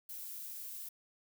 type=noise; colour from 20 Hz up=violet; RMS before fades=-45 dBFS; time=0.09-0.89 s; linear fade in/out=5 ms; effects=none